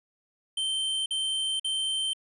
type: tone bursts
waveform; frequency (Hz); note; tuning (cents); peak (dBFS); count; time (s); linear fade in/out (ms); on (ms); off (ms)
square; 3114; G7; -12; -27; 3; 0.57-2.134; 5; 490; 47
effects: resampled to 24000 Hz